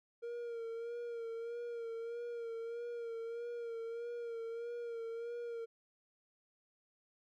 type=tone with vibrato; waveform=triangle; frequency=466.2 Hz; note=A#4; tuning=in tune; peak=-38 dBFS; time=0.22-5.66 s; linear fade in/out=20 ms; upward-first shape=sine; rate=1.6 Hz; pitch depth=38 cents each way; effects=none